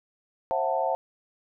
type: chord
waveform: sine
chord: F# half-diminished seventh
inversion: second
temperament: just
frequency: 532.8 / 666 / 740 / 888 Hz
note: C5 / E5 / F#5 / A5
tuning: +31 / +18 / 0 / +16 cents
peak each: -29 dBFS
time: 0.51-0.95 s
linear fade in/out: 0 ms
effects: none